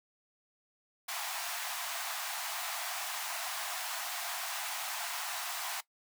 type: high-pass noise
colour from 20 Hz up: pink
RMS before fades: -38 dBFS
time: 1.08-5.81 s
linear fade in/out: 10 ms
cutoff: 660 Hz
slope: 96 dB/octave
effects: noise-tail reverb RT60 0.1 s tail -18 dB re dry